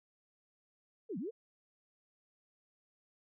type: linear two-way sweep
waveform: sine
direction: down then up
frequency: 494.3 to 164 to 494.3 Hz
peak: -37 dBFS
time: 1.09-1.31 s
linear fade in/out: 20 ms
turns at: 1.18 s
effects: none